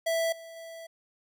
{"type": "tone with level steps", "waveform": "square", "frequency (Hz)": 659.3, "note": "E5", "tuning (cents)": 0, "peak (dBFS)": [-26, -44, -42], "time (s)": [0.06, 0.87], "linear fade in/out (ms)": 10, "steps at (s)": [0.32, 0.56], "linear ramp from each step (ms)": 5, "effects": []}